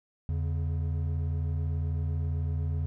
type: tone pair together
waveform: triangle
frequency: 83.3 / 141.47 Hz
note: E2 / C#3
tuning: +19 / +36 cents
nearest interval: major sixth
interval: 917 cents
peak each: -26 / -32 dBFS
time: 0.29-2.86 s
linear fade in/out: 0 ms
effects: none